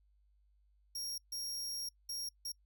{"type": "tone bursts at uneven times", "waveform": "sawtooth", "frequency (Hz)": 5588, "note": "F8", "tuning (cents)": 0, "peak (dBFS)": -36, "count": 4, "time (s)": [[0.95, 1.18], [1.32, 1.89], [2.09, 2.29], [2.45, 2.52]], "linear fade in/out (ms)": 5, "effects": ["noise-tail reverb RT60 0.1 s tail -26 dB re dry", "added 50 Hz sine -67 dBFS peak until 2.65 s"]}